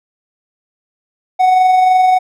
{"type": "tone with amplitude modulation", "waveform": "triangle", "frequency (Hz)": 742, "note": "F#5", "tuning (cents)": 5, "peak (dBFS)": -4, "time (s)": [1.39, 2.19], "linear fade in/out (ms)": 20, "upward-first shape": "sine", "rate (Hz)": 23.2, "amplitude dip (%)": 30, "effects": []}